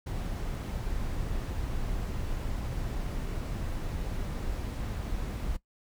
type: noise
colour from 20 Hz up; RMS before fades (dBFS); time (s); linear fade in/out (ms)
brown; -33; 0.06-5.57; 10
effects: noise-tail reverb RT60 0.1 s tail -18 dB re dry